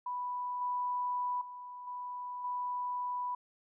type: tone with level steps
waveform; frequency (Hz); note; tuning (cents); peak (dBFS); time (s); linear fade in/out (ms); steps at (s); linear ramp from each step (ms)
sine; 987.8; B5; 0; -34 / -31 / -43 / -38 / -33; 0.06-3.35; 5; 0.61 / 1.41 / 1.87 / 2.44; 5
effects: none